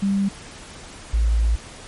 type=tone pair in turn; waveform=sine; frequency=197.4 / 56.26 Hz; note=G3 / A1; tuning=+12 / +39 cents; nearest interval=octave + minor seventh; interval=2173 cents; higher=first; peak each=-17 / -15 dBFS; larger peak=second; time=0.02-0.29 / 1.13-1.56 s; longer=second; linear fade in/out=10 ms; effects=pink hiss -40 dBFS RMS until 1.87 s + MP3 48 kbps

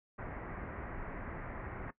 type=low-pass noise; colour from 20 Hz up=pink; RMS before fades=-43 dBFS; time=0.18-1.91 s; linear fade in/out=10 ms; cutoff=2100 Hz; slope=48 dB/octave; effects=noise-tail reverb RT60 0.1 s tail -17 dB re dry

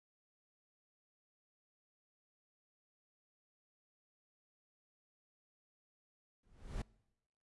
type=noise with exponential growth; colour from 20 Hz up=brown; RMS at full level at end=-35 dBFS; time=6.43-6.82 s; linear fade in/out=5 ms; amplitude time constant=84 ms; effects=noise-tail reverb RT60 0.9 s tail -24 dB re dry + resampled to 24000 Hz

